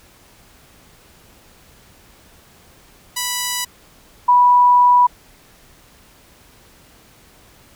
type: tone pair in turn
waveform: 5% pulse / sine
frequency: 985 / 981.4 Hz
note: B5 / B5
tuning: -5 / -11 cents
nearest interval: unison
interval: 6 cents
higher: first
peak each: -8 dBFS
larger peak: neither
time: 3.16-3.65 / 4.28-5.07 s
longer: second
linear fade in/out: 10 ms
effects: pink hiss -49 dBFS RMS until 7.75 s